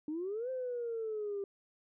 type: exponential two-way sweep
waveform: sine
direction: up then down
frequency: 295 to 523.3 to 393.5 Hz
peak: -34 dBFS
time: 0.08-1.44 s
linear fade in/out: 2 ms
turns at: 0.5 s
effects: tanh soft clip ceiling -30 dBFS